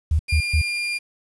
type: tone bursts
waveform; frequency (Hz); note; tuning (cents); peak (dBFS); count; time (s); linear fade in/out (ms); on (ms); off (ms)
sine; 77.78; D#2; 0; -15; 3; 0.11-0.616; 5; 82; 130
type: tone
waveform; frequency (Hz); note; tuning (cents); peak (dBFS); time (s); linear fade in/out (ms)
35% pulse; 2404; D7; +40; -21; 0.28-0.99; 20
effects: resampled to 22050 Hz + 8-bit